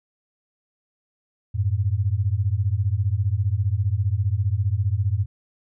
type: beating tone pair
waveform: sine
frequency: 92.3 / 107.3 Hz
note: F#2 / A2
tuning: -4 / -43 cents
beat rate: 15 Hz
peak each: -22 / -22 dBFS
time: 1.54-5.26 s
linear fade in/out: 20 ms
effects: none